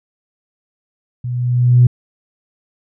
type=tone with level ramp; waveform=sine; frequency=123.2 Hz; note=B2; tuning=4 cents flat; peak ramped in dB=-20 to -3 dBFS; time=1.24-1.87 s; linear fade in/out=5 ms; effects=tanh soft clip ceiling 0 dBFS